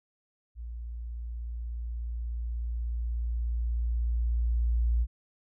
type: tone with level ramp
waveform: sine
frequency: 58.27 Hz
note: A#1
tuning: in tune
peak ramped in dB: -36 to -22 dBFS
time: 0.55-5.07 s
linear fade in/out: 50 ms
effects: none